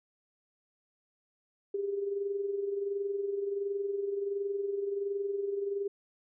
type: tone with amplitude modulation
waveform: sine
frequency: 400 Hz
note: G4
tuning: 35 cents sharp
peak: -28 dBFS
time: 1.74-5.88 s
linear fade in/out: 5 ms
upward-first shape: sine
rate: 21.4 Hz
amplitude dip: 55%
effects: none